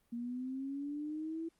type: linear sweep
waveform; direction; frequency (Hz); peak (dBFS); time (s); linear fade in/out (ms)
sine; up; 233.1 to 331.6; -37; 0.12-1.49; 10
effects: pink hiss -75 dBFS RMS until 1.59 s + Opus 32 kbps